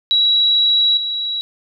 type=tone with level steps; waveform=sine; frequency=3891 Hz; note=B7; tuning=27 cents flat; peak=-11 / -19 dBFS; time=0.11-1.41 s; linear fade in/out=0 ms; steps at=0.97 s; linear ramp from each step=2 ms; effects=none